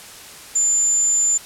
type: tone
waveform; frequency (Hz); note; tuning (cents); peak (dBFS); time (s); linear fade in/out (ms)
sine; 7130; A8; +22; -14; 0.55-1.38; 10
effects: white hiss -39 dBFS RMS until 1.45 s + low-pass 11000 Hz 12 dB/octave